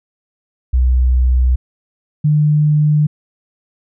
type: tone pair in turn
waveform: sine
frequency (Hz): 62.9 / 150.3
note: B1 / D3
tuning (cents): +32 / +40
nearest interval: octave + minor third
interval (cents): 1508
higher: second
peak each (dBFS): -9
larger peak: neither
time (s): 0.73-1.56 / 2.24-3.07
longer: neither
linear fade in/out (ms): 10
effects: none